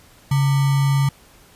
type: tone with sample-and-hold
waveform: sine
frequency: 138.59 Hz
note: C#3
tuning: in tune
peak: -14 dBFS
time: 0.31-1.09 s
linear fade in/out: 5 ms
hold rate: 1050 Hz
effects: pink hiss -50 dBFS RMS until 1.55 s + resampled to 32000 Hz